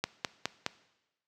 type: click train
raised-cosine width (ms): 0.2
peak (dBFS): -12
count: 4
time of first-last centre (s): 0.04-0.664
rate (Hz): 4.81
effects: noise-tail reverb RT60 1.0 s tail -18 dB re dry + high-pass 100 Hz 12 dB/octave